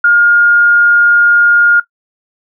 sine tone, 1419 Hz, F6, 27 cents sharp, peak -4 dBFS, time 0.04-1.8 s, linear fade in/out 5 ms, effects noise-tail reverb RT60 0.1 s tail -17 dB re dry

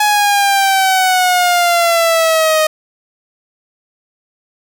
sawtooth exponential sweep, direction down, 843 to 620 Hz, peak -6 dBFS, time 0-2.67 s, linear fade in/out 5 ms, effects none

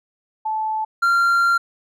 sine / triangle tone pair in turn, 871 / 1382.6 Hz, A5 / F6, -18 / -18 cents, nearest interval minor sixth, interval 800 cents, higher second, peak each -20 / -12 dBFS, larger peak second, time 0.45-0.85 / 1.02-1.58 s, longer second, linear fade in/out 10 ms, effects none

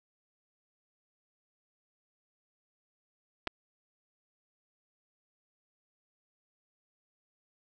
clicks, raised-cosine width 0.3 ms, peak -17 dBFS, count 2, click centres 3.472 / 3.475 s, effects none

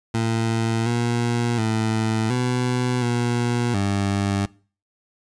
20% pulse tone with pitch steps, 113.5 / 119 / 110.8 / 124.6 / 120.2 / 99.6 Hz, A#2 / A#2 / A2 / B2 / B2 / G2, -46 / +36 / +13 / +16 / -46 / +28 cents, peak -15 dBFS, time 0.14-4.46 s, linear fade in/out 5 ms, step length 720 ms, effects noise-tail reverb RT60 0.4 s tail -22 dB re dry + resampled to 22050 Hz

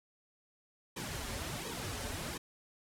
pink noise with flanger, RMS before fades -40 dBFS, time 0.96-2.38 s, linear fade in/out 10 ms, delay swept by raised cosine 1.4 to 6.3 ms, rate 1.4 Hz, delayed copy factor -0.95, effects low-pass 12000 Hz 12 dB/octave

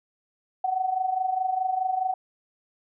sine tone with amplitude modulation, 750 Hz, F#5, 23 cents sharp, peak -20 dBFS, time 0.64-2.14 s, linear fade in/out 5 ms, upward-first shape sine, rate 24.8 Hz, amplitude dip 70%, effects none

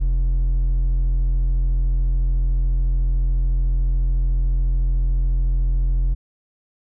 sine tone with hard clipping, 43.07 Hz, F1, 23 cents flat, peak -17 dBFS, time 0-6.15 s, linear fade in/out 20 ms, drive 4 dB, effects none

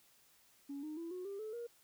sine tone with pitch steps, 281 / 306.4 / 334.2 / 364.4 / 397.4 / 433.4 / 472.6 Hz, C#4 / D#4 / E4 / F#4 / G4 / A4 / A#4, +24 / -27 / +24 / -26 / +24 / -26 / +24 cents, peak -40 dBFS, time 0.69-1.67 s, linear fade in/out 10 ms, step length 140 ms, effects tanh soft clip ceiling -38 dBFS + white hiss -68 dBFS RMS until 1.83 s

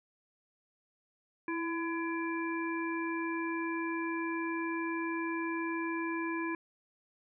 harmonic tone with a mistuned harmonic, 336.6 Hz, E4, 36 cents sharp, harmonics 1 / 3 / 5 / 7, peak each -34 / -39 / -41 / -42 dBFS, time 1.48-6.55 s, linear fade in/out 2 ms, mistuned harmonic 1, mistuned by -33 cents, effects none

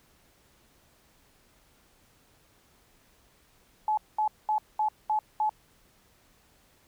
sine tone bursts, 857 Hz, A5, 46 cents flat, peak -23 dBFS, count 6, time 3.88-5.494 s, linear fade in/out 2 ms, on 94 ms, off 210 ms, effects pink hiss -63 dBFS RMS until 6.87 s

